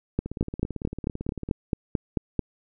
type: two click trains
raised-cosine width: 3 ms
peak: -10 / -19 dBFS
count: 11 / 23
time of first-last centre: 0.19-2.393 / 0.26-1.489 s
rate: 4.54 / 17.9 Hz
effects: none